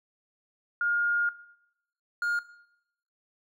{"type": "tone pair in turn", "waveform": ["sine", "triangle"], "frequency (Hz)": [1419, 1419], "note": ["F6", "F6"], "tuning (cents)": [27, 27], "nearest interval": "unison", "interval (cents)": 0, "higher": "neither", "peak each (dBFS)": -24, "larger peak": "neither", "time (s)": [[0.81, 1.29], [2.22, 2.39]], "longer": "first", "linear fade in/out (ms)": 2, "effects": ["noise-tail reverb RT60 0.8 s tail -17 dB re dry"]}